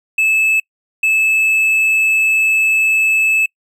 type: tone pair in turn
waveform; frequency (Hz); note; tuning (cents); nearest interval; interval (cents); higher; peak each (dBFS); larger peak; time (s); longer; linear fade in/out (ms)
triangle; 2611 / 2611; E7 / E7; -17 / -17; unison; 0; neither; -9; neither; 0.18-0.6 / 1.03-3.46; second; 5
effects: noise-tail reverb RT60 0.1 s tail -26 dB re dry